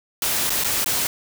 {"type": "noise with dropouts", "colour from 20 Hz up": "white", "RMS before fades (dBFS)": -22, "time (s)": [0.22, 1.07], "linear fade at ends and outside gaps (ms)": 1, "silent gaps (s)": [[0.495, 0.503], [0.638, 0.645], [0.844, 0.86]], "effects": []}